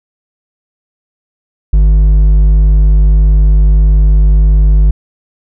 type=tone with hard clipping; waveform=sine; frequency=50.8 Hz; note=G#1; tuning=38 cents flat; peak=-5 dBFS; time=1.73-4.91 s; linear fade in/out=5 ms; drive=5 dB; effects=none